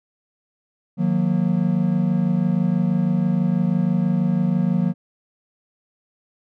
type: chord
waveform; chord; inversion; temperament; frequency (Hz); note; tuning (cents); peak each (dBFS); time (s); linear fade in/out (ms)
triangle; D# minor; none; equal with one note detuned; 155.56 / 181.71 / 233.1; D#3 / F#3 / A#3; 0 / -31 / 0; -21 / -17 / -22; 0.97-4.94; 50
effects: none